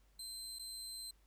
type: tone with dropouts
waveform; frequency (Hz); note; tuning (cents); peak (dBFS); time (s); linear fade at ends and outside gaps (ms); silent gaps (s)
25% pulse; 4108; C8; -33; -40; 0.19-1.11; 5; 0.587-0.593
effects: added 50 Hz sine -66 dBFS peak until 1.26 s + pink hiss -75 dBFS RMS until 1.26 s